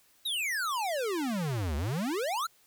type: exponential two-way sweep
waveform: square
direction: down then up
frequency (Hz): 3950 to 68.8 to 1432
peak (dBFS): -30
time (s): 0.25-2.47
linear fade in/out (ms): 10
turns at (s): 1.76
effects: white hiss -64 dBFS RMS until 2.66 s